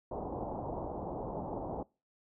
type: low-pass noise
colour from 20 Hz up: white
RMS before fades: -39 dBFS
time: 0.11-1.83 s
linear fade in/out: 5 ms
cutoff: 900 Hz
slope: 48 dB/octave
effects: noise-tail reverb RT60 0.3 s tail -24 dB re dry